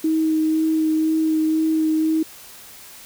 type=tone with vibrato; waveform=sine; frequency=315.8 Hz; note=D#4; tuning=26 cents sharp; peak=-16 dBFS; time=0.04-2.23 s; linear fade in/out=5 ms; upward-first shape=sine; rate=2 Hz; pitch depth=12 cents each way; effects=white hiss -42 dBFS RMS until 3.05 s